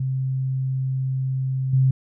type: tone with level steps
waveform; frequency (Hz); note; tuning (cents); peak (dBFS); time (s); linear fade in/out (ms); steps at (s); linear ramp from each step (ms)
sine; 131.8; C3; +13; -21 / -14; 0-1.91; 5; 1.73; 5
effects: none